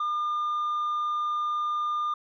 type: tone with tanh clipping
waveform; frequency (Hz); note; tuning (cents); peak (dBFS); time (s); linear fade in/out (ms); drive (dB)
sine; 1206; D6; +46; -26; 0-2.14; 5; 2
effects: none